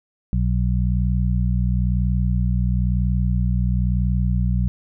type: harmonic tone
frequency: 61 Hz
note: B1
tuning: 21 cents flat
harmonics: 1 / 2 / 3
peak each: -19 / -22 / -24 dBFS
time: 0.33-4.68 s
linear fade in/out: 0 ms
effects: none